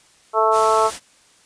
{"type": "harmonic tone", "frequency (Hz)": 220, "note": "A3", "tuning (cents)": 0, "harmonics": [2, 3, 4, 5, 6], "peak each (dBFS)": [-20, -20, -20, -20, -20], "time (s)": [0.33, 0.91], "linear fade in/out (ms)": 50}
{"type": "noise", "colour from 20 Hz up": "white", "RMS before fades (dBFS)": -30, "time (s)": [0.51, 1], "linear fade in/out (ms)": 50}
{"effects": ["white hiss -54 dBFS RMS until 1.45 s", "resampled to 22050 Hz"]}